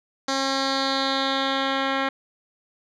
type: tone with low-pass filter sweep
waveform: 10% pulse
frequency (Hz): 270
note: C#4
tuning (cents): -45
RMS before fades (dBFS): -24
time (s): 0.28-2.09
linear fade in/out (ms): 5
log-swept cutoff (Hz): 5400 to 2700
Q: 3.4
effects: none